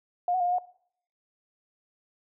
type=tone with pitch steps; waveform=sine; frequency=710 / 741 / 706 / 713 / 725 Hz; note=F5 / F#5 / F5 / F5 / F#5; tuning=+28 / +2 / +19 / +36 / -35 cents; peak=-23 dBFS; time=0.28-0.585 s; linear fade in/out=2 ms; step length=61 ms; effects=noise-tail reverb RT60 0.6 s tail -19 dB re dry